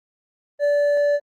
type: tone with hard clipping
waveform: sine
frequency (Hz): 580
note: D5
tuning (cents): -22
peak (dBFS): -17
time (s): 0.59-1.2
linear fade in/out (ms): 50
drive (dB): 4
effects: Opus 24 kbps